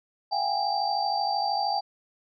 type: tone cluster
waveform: sine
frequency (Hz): 683 / 764 / 817 / 4657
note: F5 / G5 / G#5 / D8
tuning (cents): -39 / -45 / -29 / -15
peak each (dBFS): -34 / -31 / -26 / -32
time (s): 0.31-1.81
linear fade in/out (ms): 20
effects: none